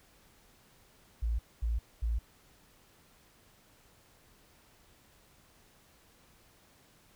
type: tone bursts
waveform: sine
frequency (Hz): 56.8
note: A#1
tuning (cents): -44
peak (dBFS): -28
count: 3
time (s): 1.22-2.19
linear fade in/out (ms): 10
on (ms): 170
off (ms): 230
effects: pink hiss -63 dBFS RMS until 7.15 s